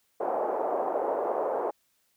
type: band-pass noise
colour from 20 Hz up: pink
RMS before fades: -29 dBFS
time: 0.2-1.71 s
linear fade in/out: 10 ms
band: 450 to 820 Hz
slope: 24 dB/octave
effects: white hiss -71 dBFS RMS until 2.16 s